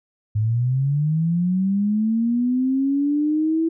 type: linear sweep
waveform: sine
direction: up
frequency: 103.83 to 329.6 Hz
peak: -17 dBFS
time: 0.35-3.69 s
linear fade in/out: 10 ms
effects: none